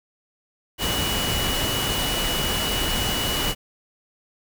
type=tone in noise; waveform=sine; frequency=2937 Hz; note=F#7; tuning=13 cents flat; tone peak=-27 dBFS; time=0.78-3.55 s; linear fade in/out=50 ms; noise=pink; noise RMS=-25 dBFS; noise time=0.78-3.55 s; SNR=-5 dB; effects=none